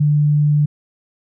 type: tone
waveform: sine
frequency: 148.1 Hz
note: D3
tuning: 15 cents sharp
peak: -11 dBFS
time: 0-0.66 s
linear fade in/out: 10 ms
effects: none